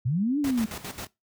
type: linear two-way sweep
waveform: sine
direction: up then down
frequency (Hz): 110.9 to 300 to 212.2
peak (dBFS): -22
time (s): 0.05-0.66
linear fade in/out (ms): 10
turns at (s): 0.39
type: noise with tremolo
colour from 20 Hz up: pink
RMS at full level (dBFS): -35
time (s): 0.44-1.07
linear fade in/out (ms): 2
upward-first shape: square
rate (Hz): 7.4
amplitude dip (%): 70
effects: noise-tail reverb RT60 0.2 s tail -21 dB re dry + high-pass 60 Hz 12 dB/octave